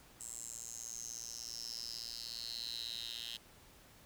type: tone with high-pass filter sweep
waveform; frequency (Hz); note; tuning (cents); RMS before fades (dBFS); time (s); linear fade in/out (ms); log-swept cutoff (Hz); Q
10% pulse; 116.54; A#2; 0; -45; 0.2-3.37; 5; 7900 to 3400; 8.3
effects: pink hiss -61 dBFS RMS until 4.05 s